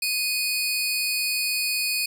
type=tone pair together; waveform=sawtooth; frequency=2489 / 4435 Hz; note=D#7 / C#8; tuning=0 / 0 cents; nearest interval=minor seventh; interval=1000 cents; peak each=-22 / -24 dBFS; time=0.02-2.06 s; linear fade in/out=5 ms; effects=none